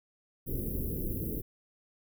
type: band-stop noise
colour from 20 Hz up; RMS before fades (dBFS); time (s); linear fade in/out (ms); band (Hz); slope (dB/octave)
pink; -34; 0.46-1.42; 20; 470 to 12000; 48
effects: none